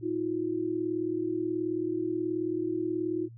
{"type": "tone pair together", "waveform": "sine", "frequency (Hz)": [319.7, 358.3], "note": ["D#4", "F4"], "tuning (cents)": [47, 44], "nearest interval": "major second", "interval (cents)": 197, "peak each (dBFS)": [-30, -30], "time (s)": [0.01, 3.29], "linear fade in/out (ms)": 50, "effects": ["noise-tail reverb RT60 0.1 s tail -20 dB re dry", "added 116 Hz sine -45 dBFS peak until 3.37 s"]}